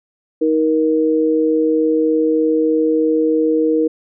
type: tone pair together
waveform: sine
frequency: 314.9 / 471.8 Hz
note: D#4 / A#4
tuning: +21 / +21 cents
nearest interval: perfect fifth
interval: 700 cents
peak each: -15 dBFS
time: 0.41-3.88 s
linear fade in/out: 10 ms
effects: none